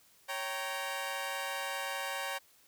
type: chord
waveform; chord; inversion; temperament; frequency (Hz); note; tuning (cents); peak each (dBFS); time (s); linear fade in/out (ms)
15% pulse; G diminished; second; equal with one note detuned; 554.4 / 775.9 / 932.3; Db5 / G5 / Bb5; 0 / -18 / 0; -33 / -33 / -34; 0.28-2.39; 20
effects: white hiss -64 dBFS RMS until 2.67 s